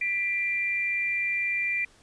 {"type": "tone pair together", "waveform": "sine", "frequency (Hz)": [1975.5, 2372], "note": ["B6", "D7"], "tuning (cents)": [0, 17], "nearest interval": "minor third", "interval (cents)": 317, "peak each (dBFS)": [-30, -26], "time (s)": [0.01, 1.85], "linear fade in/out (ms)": 5, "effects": ["pink hiss -58 dBFS RMS until 2.02 s", "resampled to 22050 Hz"]}